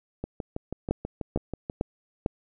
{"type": "two click trains", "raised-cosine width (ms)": 2, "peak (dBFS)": [-11, -18], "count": [4, 10], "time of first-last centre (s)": [[0.91, 2.261], [0.24, 1.699]], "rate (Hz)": [2.22, 6.17], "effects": []}